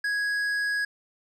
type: tone with tanh clipping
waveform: sine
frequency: 1661.2 Hz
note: G#6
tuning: in tune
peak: -26 dBFS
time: 0.04-0.85 s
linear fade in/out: 5 ms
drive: 9 dB
effects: none